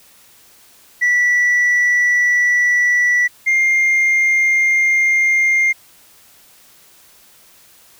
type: tone pair in turn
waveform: sine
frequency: 1957 / 2113 Hz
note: B6 / C7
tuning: -16 / +16 cents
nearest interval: minor second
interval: 132 cents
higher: second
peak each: -9 dBFS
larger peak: neither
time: 1.01-3.28 / 3.46-5.73 s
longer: neither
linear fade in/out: 20 ms
effects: tanh soft clip ceiling -10 dBFS + white hiss -48 dBFS RMS until 7.99 s